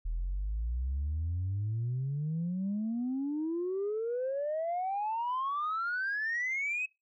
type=exponential sweep; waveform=sine; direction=up; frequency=39.43 to 2576 Hz; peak=-29 dBFS; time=0.05-6.86 s; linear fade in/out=10 ms; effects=noise-tail reverb RT60 0.2 s tail -22 dB re dry + tanh soft clip ceiling -27 dBFS